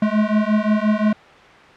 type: beating tone pair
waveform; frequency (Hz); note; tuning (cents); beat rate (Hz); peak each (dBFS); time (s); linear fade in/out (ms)
square; 210.3 / 216; G#3 / A3; +22 / -32; 5.7; -19; 0.02-1.13; 5
effects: white hiss -43 dBFS RMS until 1.76 s + low-pass 2000 Hz 12 dB/octave